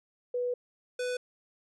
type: tone pair in turn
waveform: sine / square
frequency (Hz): 491.5 / 496.9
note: B4 / B4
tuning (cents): -8 / +11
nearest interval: unison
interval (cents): 19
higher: second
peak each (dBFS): -28 / -31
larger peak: first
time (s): 0.34-0.54 / 0.99-1.17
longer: first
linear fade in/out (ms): 5
effects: resampled to 22050 Hz